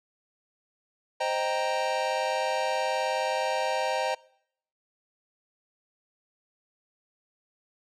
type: chord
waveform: square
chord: C minor seventh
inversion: none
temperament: equal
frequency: 523.3 / 622.3 / 784 / 932.3 Hz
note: C5 / Eb5 / G5 / Bb5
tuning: 0 / 0 / 0 / 0 cents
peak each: -32 dBFS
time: 1.2-4.15 s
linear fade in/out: 10 ms
effects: noise-tail reverb RT60 0.7 s tail -24 dB re dry + low-pass 6000 Hz 12 dB/octave

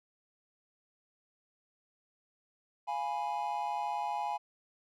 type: chord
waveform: triangle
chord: F diminished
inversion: none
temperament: equal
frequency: 698.5 / 830.6 / 987.8 Hz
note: F5 / Ab5 / Cb6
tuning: 0 / 0 / 0 cents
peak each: -38 / -32 / -37 dBFS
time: 2.87-4.38 s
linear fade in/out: 20 ms
effects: none

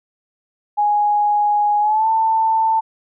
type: tone with pitch glide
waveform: sine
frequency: 830.6 to 890.2 Hz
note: G#5 to A5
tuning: 0 to +20 cents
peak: -13 dBFS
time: 0.77-2.81 s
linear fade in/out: 20 ms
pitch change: +120 cents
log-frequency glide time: 1.8-2.08 s
effects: none

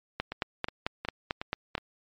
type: two click trains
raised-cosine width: 0.3 ms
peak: -12 / -18 dBFS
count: 8 / 5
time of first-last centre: 0.2-1.752 / 0.32-1.78 s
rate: 4.51 / 2.74 Hz
effects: low-pass 5000 Hz 12 dB/octave + MP3 48 kbps

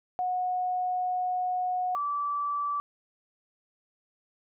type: tone pair in turn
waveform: sine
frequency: 730 / 1158.8 Hz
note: F#5 / D6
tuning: -24 / -24 cents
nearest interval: minor sixth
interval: 800 cents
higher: second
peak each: -26 / -27 dBFS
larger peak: first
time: 0.19-1.95 / 1.95-2.8 s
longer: first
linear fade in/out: 0 ms
effects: none

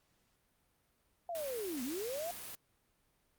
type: linear two-way sweep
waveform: sine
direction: down then up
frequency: 710 to 233.1 to 710 Hz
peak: -37 dBFS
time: 1.29-2.31 s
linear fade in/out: 2 ms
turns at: 1.83 s
type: noise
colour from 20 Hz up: white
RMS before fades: -46 dBFS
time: 1.35-2.55 s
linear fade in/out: 0 ms
effects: pink hiss -75 dBFS RMS until 3.38 s + Opus 48 kbps

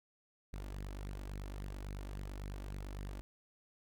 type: tone with flanger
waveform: sawtooth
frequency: 49 Hz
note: G1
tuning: in tune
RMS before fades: -44 dBFS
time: 0.53-3.21 s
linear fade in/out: 0 ms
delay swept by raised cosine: 0.44 to 3.54 ms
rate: 3.6 Hz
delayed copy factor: +0.55
effects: none

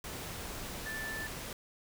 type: tone in noise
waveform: sine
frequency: 1760 Hz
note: A6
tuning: in tune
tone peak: -38 dBFS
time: 0.86-1.27 s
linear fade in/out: 2 ms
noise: pink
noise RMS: -42 dBFS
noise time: 0.04-1.53 s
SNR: +1 dB
effects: none

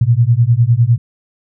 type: beating tone pair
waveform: sine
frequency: 113.6 / 123.5 Hz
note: A#2 / B2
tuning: -44 / 0 cents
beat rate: 9.9 Hz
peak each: -11 dBFS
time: 0.01-0.98 s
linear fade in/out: 5 ms
effects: none

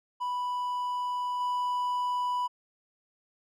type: tone with level steps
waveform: triangle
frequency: 987.8 Hz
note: B5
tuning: in tune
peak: -27 / -25 dBFS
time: 0.2-2.48 s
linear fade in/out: 20 ms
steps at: 1.4 s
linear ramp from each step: 10 ms
effects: none

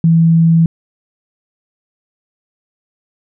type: tone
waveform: sine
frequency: 164.81 Hz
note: E3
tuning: in tune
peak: -6 dBFS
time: 0.04-0.66 s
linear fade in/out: 2 ms
effects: none

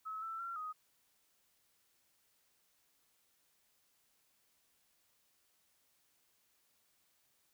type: tone with pitch steps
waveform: sine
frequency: 1290 / 1329 / 1366 / 1252 Hz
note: E6 / E6 / F6 / D#6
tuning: -38 / +14 / -39 / +10 cents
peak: -40 dBFS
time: 0.05-0.73 s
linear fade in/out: 20 ms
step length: 170 ms
effects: white hiss -75 dBFS RMS until 7.53 s

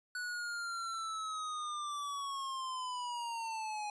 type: linear sweep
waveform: square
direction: down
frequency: 1480 to 829 Hz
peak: -38 dBFS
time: 0.15-3.9 s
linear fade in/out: 2 ms
effects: resampled to 22050 Hz

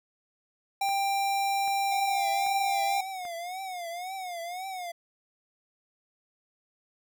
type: tone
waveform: square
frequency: 790 Hz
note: G5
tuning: 13 cents sharp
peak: -26 dBFS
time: 0.81-3.01 s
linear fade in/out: 5 ms
type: click train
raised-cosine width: 0.5 ms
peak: -32 dBFS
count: 4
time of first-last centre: 0.89-3.252 s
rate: 1.27 Hz
type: tone with vibrato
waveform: square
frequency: 721 Hz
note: F#5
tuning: 45 cents flat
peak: -35 dBFS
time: 1.91-4.92 s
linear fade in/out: 10 ms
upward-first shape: triangle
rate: 1.9 Hz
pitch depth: 140 cents each way
effects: none

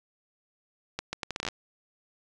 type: accelerating click train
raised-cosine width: 0.2 ms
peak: -14 dBFS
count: 11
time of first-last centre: 0.99-1.486 s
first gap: 140 ms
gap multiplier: 0.73
effects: resampled to 22050 Hz

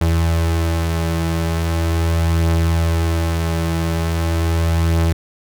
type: beating tone pair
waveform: 35% pulse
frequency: 82.41 / 82.81 Hz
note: E2 / E2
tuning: 0 / +8 cents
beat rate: 0.4 Hz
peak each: -23 / -14 dBFS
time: 0.01-5.13 s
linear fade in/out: 5 ms
effects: none

